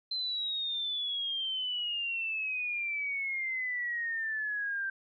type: exponential sweep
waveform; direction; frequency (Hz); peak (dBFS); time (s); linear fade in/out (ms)
sine; down; 4106 to 1567; -31; 0.11-4.9; 5
effects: none